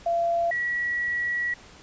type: tone pair in turn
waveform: sine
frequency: 682 / 1929 Hz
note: F5 / B6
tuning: -41 / -41 cents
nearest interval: octave + tritone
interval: 1800 cents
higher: second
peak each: -21 / -24 dBFS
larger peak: first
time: 0.06-0.51 / 0.51-1.54 s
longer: second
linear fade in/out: 5 ms
effects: pink hiss -49 dBFS RMS until 1.82 s + resampled to 16000 Hz